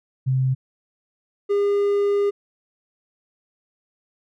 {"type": "tone pair in turn", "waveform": ["sine", "triangle"], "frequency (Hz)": [130.81, 405.1], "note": ["C3", "G#4"], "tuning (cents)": [0, -43], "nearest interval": "octave + minor sixth", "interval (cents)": 1957, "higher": "second", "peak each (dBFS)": [-17, -15], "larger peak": "second", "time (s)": [[0.26, 0.55], [1.49, 2.31]], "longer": "second", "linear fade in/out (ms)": 20, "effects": []}